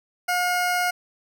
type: tone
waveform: 20% pulse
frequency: 717 Hz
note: F5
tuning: 45 cents sharp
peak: -16 dBFS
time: 0.28-0.91 s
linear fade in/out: 10 ms
effects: none